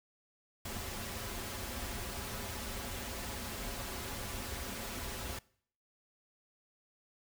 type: noise with comb filter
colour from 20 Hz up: pink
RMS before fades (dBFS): -41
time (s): 0.65-5.39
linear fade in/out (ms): 5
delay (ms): 6.5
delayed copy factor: -0.6
effects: noise-tail reverb RT60 0.6 s tail -23 dB re dry